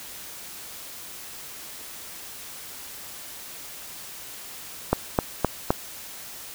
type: click train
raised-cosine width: 1 ms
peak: -4 dBFS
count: 4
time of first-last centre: 4.93-5.705 s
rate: 3.87 Hz
effects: white hiss -40 dBFS RMS until 6.54 s